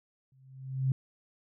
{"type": "tone with exponential growth", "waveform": "sine", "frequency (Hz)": 132.4, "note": "C3", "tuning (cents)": 21, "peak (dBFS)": -22, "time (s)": [0.32, 0.92], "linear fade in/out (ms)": 2, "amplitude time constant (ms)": 130, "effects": []}